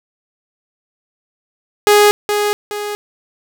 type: tone with echo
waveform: sawtooth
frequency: 414.8 Hz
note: G#4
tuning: 2 cents flat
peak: -3 dBFS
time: 1.87-2.11 s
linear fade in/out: 0 ms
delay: 420 ms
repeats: 2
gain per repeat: -7 dB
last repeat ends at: 2.95 s
effects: none